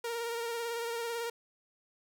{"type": "tone with vibrato", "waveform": "sawtooth", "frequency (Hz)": 466.2, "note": "A#4", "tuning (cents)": 0, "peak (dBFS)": -30, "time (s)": [0.04, 1.3], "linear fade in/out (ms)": 5, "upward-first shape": "sine", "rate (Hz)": 18, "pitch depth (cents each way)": 30, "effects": []}